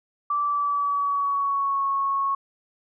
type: tone with pitch glide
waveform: sine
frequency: 1164 to 1101.2 Hz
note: D6 to C#6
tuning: -16 to -12 cents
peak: -21 dBFS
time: 0.3-2.35 s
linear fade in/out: 5 ms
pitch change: -96 cents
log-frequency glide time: 0.43-1.85 s
effects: none